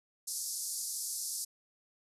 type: band-pass noise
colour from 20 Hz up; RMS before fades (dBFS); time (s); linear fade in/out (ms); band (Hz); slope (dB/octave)
white; -38; 0.27-1.45; 10; 4700 to 12000; 48
effects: resampled to 32000 Hz